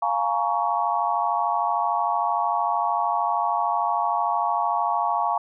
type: chord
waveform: sine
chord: Bb minor seventh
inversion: second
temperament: just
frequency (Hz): 699.2 / 839.1 / 932.3 / 1118.8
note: F5 / Ab5 / Bb5 / Db6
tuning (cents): +2 / +18 / 0 / +16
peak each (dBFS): -26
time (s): 0.02-5.38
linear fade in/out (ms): 5
effects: none